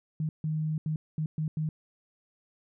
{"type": "tone bursts at uneven times", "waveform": "sine", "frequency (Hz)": 155.56, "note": "D#3", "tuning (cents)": 0, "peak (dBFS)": -27, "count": 6, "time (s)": [[0.2, 0.29], [0.44, 0.78], [0.86, 0.96], [1.18, 1.26], [1.38, 1.48], [1.57, 1.69]], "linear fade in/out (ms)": 2, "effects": []}